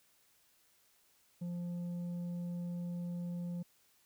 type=tone with tanh clipping; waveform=sine; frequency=174.61 Hz; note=F3; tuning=in tune; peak=-38 dBFS; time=1.41-3.63 s; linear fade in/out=10 ms; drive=5 dB; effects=white hiss -70 dBFS RMS until 4.05 s